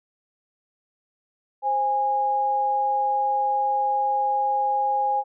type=tone pair together; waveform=sine; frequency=525 / 822.5 Hz; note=C5 / G#5; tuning=+6 / -17 cents; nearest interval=minor sixth; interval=777 cents; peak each=-30 / -20 dBFS; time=1.62-5.24 s; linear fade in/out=50 ms; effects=none